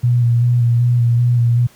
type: tone with vibrato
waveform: sine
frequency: 120 Hz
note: B2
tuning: 49 cents flat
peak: -10 dBFS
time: 0.03-1.67 s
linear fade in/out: 10 ms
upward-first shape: square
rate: 2.6 Hz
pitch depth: 22 cents each way
effects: pink hiss -48 dBFS RMS until 1.75 s + high-pass 60 Hz 12 dB/octave